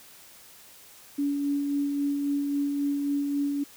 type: tone with tremolo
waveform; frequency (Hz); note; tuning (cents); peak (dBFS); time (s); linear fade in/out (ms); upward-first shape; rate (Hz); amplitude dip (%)
sine; 284.5; C#4; +45; -23; 1.18-3.64; 10; sine; 3.7; 30
effects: white hiss -51 dBFS RMS until 3.76 s